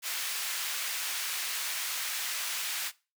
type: high-pass noise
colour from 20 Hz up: pink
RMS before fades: -34 dBFS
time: 0.02-2.92 s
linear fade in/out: 50 ms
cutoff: 1800 Hz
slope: 12 dB/octave
effects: noise-tail reverb RT60 0.3 s tail -20 dB re dry